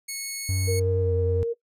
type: tone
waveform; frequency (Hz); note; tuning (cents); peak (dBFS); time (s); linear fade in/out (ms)
5% pulse; 2197; C#7; -16; -19; 0.08-0.8; 10
type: tone with pitch glide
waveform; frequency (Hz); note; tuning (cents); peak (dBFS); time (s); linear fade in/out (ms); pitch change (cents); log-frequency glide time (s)
triangle; 93.6 to 89.22; F#2 to F2; +20 to +38; -21; 0.49-1.43; 0; -82; 1.01-1.12
type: tone with vibrato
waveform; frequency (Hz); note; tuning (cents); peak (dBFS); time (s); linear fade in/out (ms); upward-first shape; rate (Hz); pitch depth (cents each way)
sine; 464.7; A#4; -5; -23; 0.67-1.54; 20; triangle; 10; 15
effects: noise-tail reverb RT60 0.1 s tail -19 dB re dry + low-pass 12000 Hz 12 dB/octave